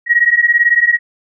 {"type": "beating tone pair", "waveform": "sine", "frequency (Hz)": [1889, 1907], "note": ["A#6", "A#6"], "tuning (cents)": [22, 39], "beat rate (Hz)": 18, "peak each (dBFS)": [-12, -11], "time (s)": [0.06, 0.99], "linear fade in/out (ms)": 50, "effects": []}